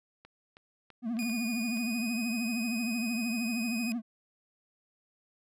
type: clicks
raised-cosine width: 0.3 ms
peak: -35 dBFS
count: 7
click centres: 0.25 / 0.569 / 0.903 / 1.169 / 1.226 / 1.296 / 1.772 s
type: tone with vibrato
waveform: triangle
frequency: 231.3 Hz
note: A#3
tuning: 13 cents flat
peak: -28 dBFS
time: 1.02-4.02 s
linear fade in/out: 50 ms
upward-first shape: triangle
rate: 13 Hz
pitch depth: 140 cents each way
type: tone with pitch glide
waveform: sawtooth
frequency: 2459 to 2505 Hz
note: D#7 to D#7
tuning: -21 to +11 cents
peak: -33 dBFS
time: 1.19-3.92 s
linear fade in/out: 0 ms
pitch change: +32 cents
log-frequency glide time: 1.58-2.17 s
effects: resampled to 32000 Hz